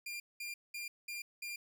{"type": "tone bursts", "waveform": "sawtooth", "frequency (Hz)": 2398, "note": "D7", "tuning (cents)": 36, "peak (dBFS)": -37, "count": 5, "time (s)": [0.06, 1.56], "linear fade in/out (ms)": 5, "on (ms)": 140, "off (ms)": 200, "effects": []}